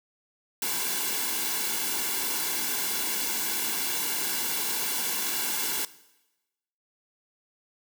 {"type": "noise with comb filter", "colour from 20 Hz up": "white", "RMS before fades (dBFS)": -29, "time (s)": [0.62, 5.85], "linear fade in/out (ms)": 2, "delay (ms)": 1.6, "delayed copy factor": -0.7, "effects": ["noise-tail reverb RT60 1.0 s tail -18 dB re dry", "high-pass 200 Hz 12 dB/octave"]}